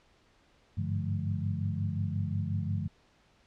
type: tone cluster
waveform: sine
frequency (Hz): 98 / 103.6 / 145.3 / 171.1 / 211.4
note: G2 / G#2 / D3 / F3 / G#3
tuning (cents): 0 / -4 / -18 / -35 / +31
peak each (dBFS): -32 / -38 / -36 / -37 / -39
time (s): 0.77-2.88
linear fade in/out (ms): 10
effects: pink hiss -65 dBFS RMS until 3.46 s + low-pass 5000 Hz 12 dB/octave